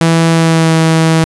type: tone with pitch glide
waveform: sawtooth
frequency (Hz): 164.81 to 161.7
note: E3 to E3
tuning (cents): 0 to -33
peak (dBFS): -3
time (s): 0.01-1.24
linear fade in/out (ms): 0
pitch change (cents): -33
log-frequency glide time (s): 0.3-0.75
effects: resampled to 24000 Hz